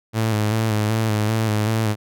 sawtooth tone with vibrato, 108.8 Hz, A2, 19 cents flat, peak -14 dBFS, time 0.13-1.96 s, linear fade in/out 50 ms, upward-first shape square, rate 2.6 Hz, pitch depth 40 cents each way, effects none

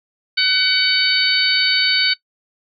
harmonic tone, 753 Hz, F#5, 30 cents sharp, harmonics 2 / 3 / 4 / 5 / 6, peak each -22 / -21 / -21 / -22 / -17 dBFS, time 0.37-2.14 s, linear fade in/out 10 ms, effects noise-tail reverb RT60 0.1 s tail -21 dB re dry

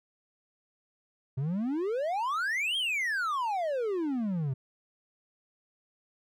triangle exponential two-way sweep, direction up then down, 125.8 to 3278 to 125.8 Hz, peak -26 dBFS, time 1.37-4.54 s, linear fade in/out 10 ms, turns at 2.77 s, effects none

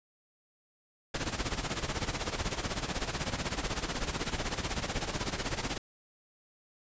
pink noise with tremolo, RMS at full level -31 dBFS, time 1.14-5.78 s, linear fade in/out 5 ms, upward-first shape sine, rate 16 Hz, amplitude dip 75%, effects resampled to 16000 Hz

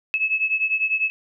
sine beating tone pair, 2591 / 2601 Hz, E7 / E7, -30 / -24 cents, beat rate 10 Hz, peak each -21 / -24 dBFS, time 0.14-1.1 s, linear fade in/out 0 ms, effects none

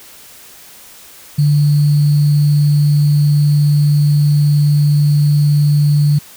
sine tone with sample-and-hold, 146.83 Hz, D3, in tune, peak -8 dBFS, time 1.38-6.19 s, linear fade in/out 10 ms, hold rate 4410 Hz, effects white hiss -39 dBFS RMS until 6.36 s

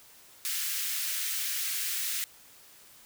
white high-pass noise, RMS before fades -32 dBFS, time 0.45-2.24 s, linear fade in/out 0 ms, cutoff 1600 Hz, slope 24 dB/octave, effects white hiss -55 dBFS RMS until 3.05 s

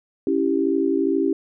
sine chord, C# diminished, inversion none, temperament equal, 277.2 / 329.6 / 392 Hz, C#4 / E4 / G4, 0 / 0 / 0 cents, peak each -22 dBFS, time 0.27-1.33 s, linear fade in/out 2 ms, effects none

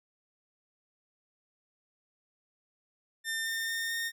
sawtooth tone with pitch steps, 1800 / 1811.5 / 1823 / 1834.6 Hz, A6 / A6 / A#6 / A#6, +39 / +50 / -39 / -28 cents, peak -28 dBFS, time 3.24-4.12 s, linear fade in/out 50 ms, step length 220 ms, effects none

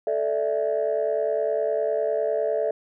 sine chord, A suspended fourth, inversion none, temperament equal with one note detuned, 440 / 589.4 / 659.3 Hz, A4 / D5 / E5, 0 / +6 / 0 cents, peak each -25 dBFS, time 0.07-2.71 s, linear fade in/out 2 ms, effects tanh soft clip ceiling -15 dBFS

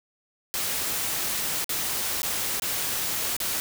white noise with dropouts, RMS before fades -28 dBFS, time 0.54-3.6 s, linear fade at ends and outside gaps 0 ms, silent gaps 1.644-1.693 / 2.219-2.231 / 2.598-2.621 / 3.366-3.402 s, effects none

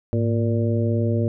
harmonic tone with a mistuned harmonic, 116.54 Hz, A#2, in tune, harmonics 1 / 2 / 3 / 4 / 5, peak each -20 / -25 / -28 / -29 / -30 dBFS, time 0.13-1.28 s, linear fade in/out 0 ms, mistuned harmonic 1, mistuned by -140 cents, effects none

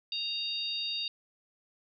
harmonic tone, 930 Hz, A#5, 4 cents flat, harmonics 3 / 4 / 5, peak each -38 / -34 / -37 dBFS, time 0.12-1.08 s, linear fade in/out 2 ms, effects none

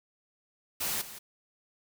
white noise with echo, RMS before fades -32 dBFS, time 0.8-1.02 s, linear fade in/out 10 ms, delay 170 ms, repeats 1, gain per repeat -13 dB, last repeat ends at 1.19 s, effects none

